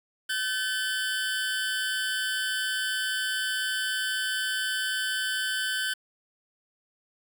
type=tone pair together; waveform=25% pulse; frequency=1528 / 1732.7 Hz; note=G6 / A6; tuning=-45 / -27 cents; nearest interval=major second; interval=218 cents; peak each=-24 / -31 dBFS; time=0.29-5.94 s; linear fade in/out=10 ms; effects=8-bit